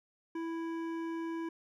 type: tone with hard clipping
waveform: sine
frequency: 330 Hz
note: E4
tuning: 2 cents sharp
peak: -37 dBFS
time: 0.35-1.49 s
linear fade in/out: 5 ms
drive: 12 dB
effects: none